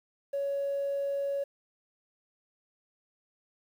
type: tone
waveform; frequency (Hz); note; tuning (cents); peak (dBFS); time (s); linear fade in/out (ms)
triangle; 559; C#5; +14; -25; 0.33-1.44; 10
effects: tanh soft clip ceiling -26 dBFS + 10-bit